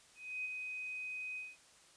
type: tone with ADSR envelope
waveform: sine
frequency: 2510 Hz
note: D#7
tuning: 15 cents sharp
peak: -36 dBFS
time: 0.15-1.57 s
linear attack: 300 ms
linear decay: 15 ms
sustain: -4 dB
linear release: 200 ms
effects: white hiss -63 dBFS RMS until 1.96 s + resampled to 22050 Hz